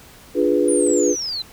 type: chord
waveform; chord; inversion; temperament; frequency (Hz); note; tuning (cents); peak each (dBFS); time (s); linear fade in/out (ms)
sine; D diminished seventh; none; equal; 293.7 / 349.2 / 415.3 / 493.9; D4 / F4 / Ab4 / Cb5; 0 / 0 / 0 / 0; -20; 0.34-1.16; 50
type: linear sweep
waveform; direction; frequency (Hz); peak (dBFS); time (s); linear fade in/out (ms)
sine; down; 9560 to 3951; -23; 0.68-1.42; 2
type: click train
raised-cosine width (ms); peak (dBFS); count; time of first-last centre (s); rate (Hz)
0.2; -30; 15; 0.87-1.323; 30.9
effects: pink hiss -45 dBFS RMS until 1.52 s